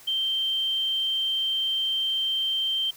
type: tone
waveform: sine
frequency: 3136 Hz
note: G7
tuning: in tune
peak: -23 dBFS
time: 0.07-2.91 s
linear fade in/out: 10 ms
effects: white hiss -50 dBFS RMS until 2.96 s